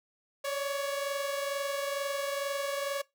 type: tone pair together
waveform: sawtooth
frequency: 556.8 / 579 Hz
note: C#5 / D5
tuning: +8 / -25 cents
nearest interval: minor second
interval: 67 cents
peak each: -28 / -34 dBFS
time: 0.44-3.02 s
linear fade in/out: 10 ms
effects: noise-tail reverb RT60 0.2 s tail -22 dB re dry